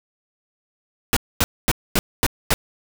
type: noise bursts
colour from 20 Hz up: pink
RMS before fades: -17 dBFS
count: 6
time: 1.13-2.54 s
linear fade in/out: 0 ms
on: 35 ms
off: 240 ms
effects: none